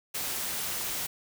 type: noise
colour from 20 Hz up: white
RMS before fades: -33 dBFS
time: 0.14-1.07 s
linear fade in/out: 10 ms
effects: none